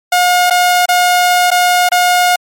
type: tone with dropouts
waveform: sawtooth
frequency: 717 Hz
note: F5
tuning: 45 cents sharp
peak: -4 dBFS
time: 0.12-2.36 s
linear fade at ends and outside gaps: 5 ms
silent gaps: 0.5-0.507 / 0.858-0.887 / 1.505-1.514 / 1.89-1.917 s
effects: MP3 64 kbps